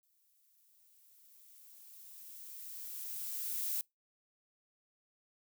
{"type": "noise with exponential growth", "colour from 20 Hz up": "violet", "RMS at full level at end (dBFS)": -35, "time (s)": [0.03, 3.81], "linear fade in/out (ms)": 0, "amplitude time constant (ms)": 820, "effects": ["noise-tail reverb RT60 0.2 s tail -26 dB re dry"]}